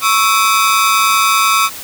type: ring-modulated tone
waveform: sawtooth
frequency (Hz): 1212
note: D#6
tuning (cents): -46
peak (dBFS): -3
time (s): 0.01-1.7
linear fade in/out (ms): 50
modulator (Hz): 105
effects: white hiss -29 dBFS RMS until 1.83 s